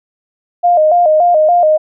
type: tone with vibrato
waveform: sine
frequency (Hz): 659.3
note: E5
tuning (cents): 0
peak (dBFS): -6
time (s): 0.63-1.78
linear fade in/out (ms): 20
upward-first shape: square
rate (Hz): 3.5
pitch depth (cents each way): 110
effects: none